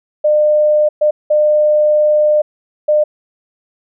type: tone bursts at uneven times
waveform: sine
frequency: 603 Hz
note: D5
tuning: 46 cents sharp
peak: -8 dBFS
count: 4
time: 0.24-0.89 / 1.01-1.11 / 1.3-2.42 / 2.88-3.04 s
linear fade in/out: 10 ms
effects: none